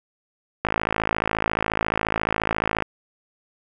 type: click train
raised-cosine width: 0.5 ms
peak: -6 dBFS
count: 119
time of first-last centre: 0.65-2.823 s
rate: 54.3 Hz
effects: none